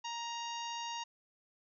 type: harmonic tone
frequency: 937 Hz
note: A#5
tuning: 9 cents sharp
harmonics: 1 / 2 / 3 / 4 / 5 / 6 / 7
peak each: -40 / -51 / -45 / -49 / -52 / -51 / -51 dBFS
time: 0.04-1.04 s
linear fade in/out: 10 ms
effects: none